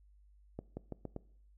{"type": "accelerating click train", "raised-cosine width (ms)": 2, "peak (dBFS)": -27, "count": 5, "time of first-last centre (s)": [0.59, 1.164], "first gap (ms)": 180, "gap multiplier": 0.85, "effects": ["noise-tail reverb RT60 0.6 s tail -21 dB re dry", "added 50 Hz sine -60 dBFS peak until 1.57 s"]}